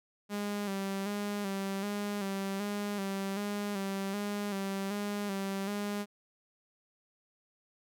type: tone with vibrato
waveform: sawtooth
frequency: 200 Hz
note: G3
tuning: 35 cents sharp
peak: -29 dBFS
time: 0.29-6.06 s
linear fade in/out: 50 ms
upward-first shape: square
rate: 1.3 Hz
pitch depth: 42 cents each way
effects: none